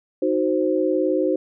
sine chord, C diminished, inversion first, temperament equal, 311.1 / 370 / 523.3 Hz, Eb4 / Gb4 / C5, 0 / 0 / 0 cents, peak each -22 dBFS, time 0.22-1.36 s, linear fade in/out 5 ms, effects none

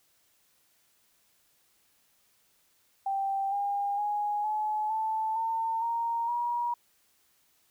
sine tone with pitch steps, 784 / 806.5 / 829.7 / 853.5 / 878 / 903.2 / 929.1 / 955.8 Hz, G5 / G5 / G#5 / G#5 / A5 / A5 / A#5 / A#5, 0 / +49 / -2 / +47 / -4 / +45 / -6 / +43 cents, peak -27 dBFS, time 3.06-6.74 s, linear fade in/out 5 ms, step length 460 ms, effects white hiss -68 dBFS RMS until 7.7 s

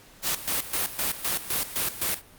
white noise with tremolo, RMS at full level -26 dBFS, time 0.22-2.22 s, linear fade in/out 50 ms, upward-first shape square, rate 3.9 Hz, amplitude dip 75%, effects pink hiss -52 dBFS RMS until 2.38 s + Opus 48 kbps

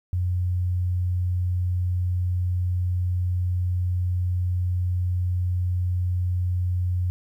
sine tone, 90 Hz, F#2, 47 cents flat, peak -21 dBFS, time 0.13-7.1 s, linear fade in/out 0 ms, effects 10-bit

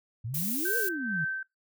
sine exponential two-way sweep, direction up then down, 105.1 to 486.3 to 146.3 Hz, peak -32 dBFS, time 0.24-1.25 s, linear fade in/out 10 ms, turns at 0.77 s
violet noise, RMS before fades -32 dBFS, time 0.34-0.89 s, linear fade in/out 5 ms
sine tone with tremolo, 1550 Hz, G6, 20 cents flat, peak -27 dBFS, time 0.65-1.43 s, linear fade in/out 5 ms, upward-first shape triangle, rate 2.2 Hz, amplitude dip 65%
effects noise-tail reverb RT60 0.2 s tail -23 dB re dry

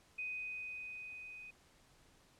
sine tone with level ramp, 2500 Hz, D#7, 8 cents sharp, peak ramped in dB -38 to -49 dBFS, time 0.18-1.51 s, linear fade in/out 10 ms, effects pink hiss -67 dBFS RMS until 2.39 s + low-pass 10000 Hz 12 dB/octave

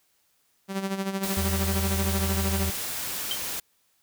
sawtooth tone with tremolo, 194.1 Hz, G3, 17 cents flat, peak -21 dBFS, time 0.68-2.72 s, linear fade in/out 50 ms, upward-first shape sine, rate 13 Hz, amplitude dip 65%
white noise, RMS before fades -32 dBFS, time 1.23-3.6 s, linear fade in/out 5 ms
sine tone with vibrato, 82.41 Hz, E2, in tune, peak -26 dBFS, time 1.37-2.7 s, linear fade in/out 0 ms, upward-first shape sine, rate 13 Hz, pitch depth 22 cents each way
sine tone with exponential decay, 3124 Hz, G7, 7 cents flat, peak -23 dBFS, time 3.31-3.43 s, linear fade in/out 1 ms, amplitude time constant 25 ms
effects white hiss -68 dBFS RMS until 4.02 s

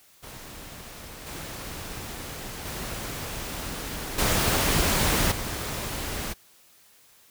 pink noise with level steps, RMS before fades -42 / -37 / -34 / -23 / -32 dBFS, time 0.22-6.34 s, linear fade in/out 20 ms, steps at 1.26 / 2.65 / 4.18 / 5.31 s, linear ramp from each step 10 ms, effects white hiss -57 dBFS RMS until 7.3 s

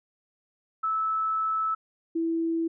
sine tone pair in turn, 1307 / 329.6 Hz, E6 / E4, -15 / 0 cents, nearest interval 2 octaves, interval 2385 cents, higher first, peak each -24 dBFS, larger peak neither, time 0.83-1.75 / 2.15-2.68 s, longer first, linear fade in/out 10 ms, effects none

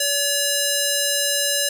square tone with band-pass filter, 570 Hz, C#5, 48 cents sharp, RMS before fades -21 dBFS, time 0-1.69 s, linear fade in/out 5 ms, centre 8000 Hz, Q 0.71, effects none

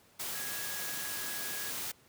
sine tone in noise, 1661.2 Hz, G#6, in tune, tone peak -44 dBFS, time 0.34-1.71 s, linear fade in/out 10 ms, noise white, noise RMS -38 dBFS, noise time 0.19-1.92 s, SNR -9 dB, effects pink hiss -63 dBFS RMS until 2.08 s + high-pass 80 Hz 12 dB/octave

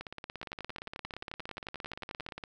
two click trains, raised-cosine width 0.3 ms, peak -24 / -24 dBFS, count 22 / 43, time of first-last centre 0.43-2.288 / 0.01-2.438 s, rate 11.3 / 17.3 Hz, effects none

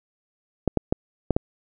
clicks, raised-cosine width 2 ms, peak -6 dBFS, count 5, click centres 0.677 / 0.773 / 0.925 / 1.307 / 1.365 s, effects none

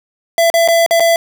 square tone with dropouts, 670 Hz, E5, 28 cents sharp, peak -9 dBFS, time 0.38-1.16 s, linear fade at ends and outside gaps 1 ms, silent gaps 0.501-0.54 / 0.677-0.685 / 0.863-0.909 / 0.998-1.004 s, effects none

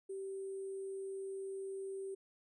sine tone with sample-and-hold, 387.9 Hz, G4, 18 cents flat, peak -40 dBFS, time 0.09-2.15 s, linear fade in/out 10 ms, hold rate 8820 Hz, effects resampled to 32000 Hz

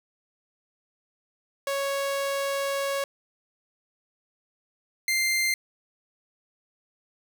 sawtooth tone pair in turn, 554.4 / 2093 Hz, C#5 / C7, 0 / 0 cents, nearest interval octave + major seventh, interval 2300 cents, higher second, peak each -22 / -19 dBFS, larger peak second, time 1.67-3.04 / 5.08-5.54 s, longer first, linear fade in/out 2 ms, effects none

